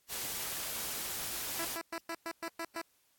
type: noise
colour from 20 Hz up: white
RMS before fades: -38 dBFS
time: 0.08-1.79 s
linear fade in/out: 50 ms
type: tone bursts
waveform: 10% pulse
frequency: 332.4 Hz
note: E4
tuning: 15 cents sharp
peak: -28 dBFS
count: 8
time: 1.59-2.816 s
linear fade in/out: 2 ms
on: 57 ms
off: 110 ms
effects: white hiss -72 dBFS RMS until 3.18 s + AAC 64 kbps